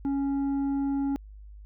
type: tone with tanh clipping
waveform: sine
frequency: 277.2 Hz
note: C#4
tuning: in tune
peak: -26 dBFS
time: 0.05-1.16 s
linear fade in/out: 0 ms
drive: 6 dB
effects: added 51 Hz sine -43 dBFS peak until 1.65 s